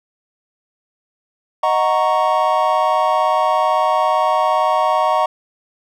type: chord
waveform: triangle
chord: D# minor seventh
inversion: none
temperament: equal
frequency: 622.3 / 740 / 932.3 / 1108.7 Hz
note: D#5 / F#5 / A#5 / C#6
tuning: 0 / 0 / 0 / 0 cents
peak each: -17 dBFS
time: 1.63-5.26 s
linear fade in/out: 5 ms
effects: none